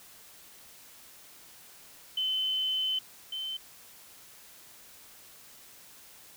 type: tone pair in turn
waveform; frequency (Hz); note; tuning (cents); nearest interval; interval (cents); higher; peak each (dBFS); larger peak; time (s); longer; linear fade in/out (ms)
sine; 3051 / 3078; G7 / G7; -48 / -32; unison; 16; second; -27 / -33; first; 2.17-2.99 / 3.32-3.57; first; 5
effects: white hiss -53 dBFS RMS until 6.36 s